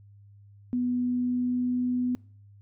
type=tone with pitch glide; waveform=sine; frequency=246.9 to 248.5 Hz; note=B3 to B3; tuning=0 to +11 cents; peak=-24 dBFS; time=0.73-2.15 s; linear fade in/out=0 ms; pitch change=+11 cents; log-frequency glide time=0.95-1.77 s; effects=noise-tail reverb RT60 0.5 s tail -25 dB re dry + added 101 Hz sine -50 dBFS peak until 2.61 s